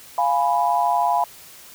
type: chord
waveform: sine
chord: F diminished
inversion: none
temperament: equal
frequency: 698.5 / 830.6 / 987.8 Hz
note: F5 / Ab5 / Cb6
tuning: 0 / 0 / 0 cents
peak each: -21 dBFS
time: 0.18-1.24 s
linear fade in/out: 2 ms
effects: white hiss -44 dBFS RMS until 1.74 s